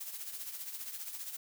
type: noise with tremolo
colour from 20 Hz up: blue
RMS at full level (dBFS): -40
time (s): 0-1.37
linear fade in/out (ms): 10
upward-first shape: triangle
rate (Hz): 15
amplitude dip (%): 65
effects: none